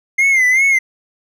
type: tone with vibrato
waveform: triangle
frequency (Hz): 2093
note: C7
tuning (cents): 0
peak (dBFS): -8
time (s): 0.18-0.79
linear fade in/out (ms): 10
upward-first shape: sine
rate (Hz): 2.6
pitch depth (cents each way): 92
effects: none